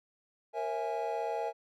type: chord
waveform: triangle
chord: A# half-diminished seventh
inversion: none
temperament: equal with one note detuned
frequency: 466.2 / 541.7 / 659.3 / 830.6 Hz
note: A#4 / C#5 / E5 / G#5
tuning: 0 / -40 / 0 / 0 cents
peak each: -35 / -39 / -35 / -34 dBFS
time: 0.53-1.53 s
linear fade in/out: 50 ms
effects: none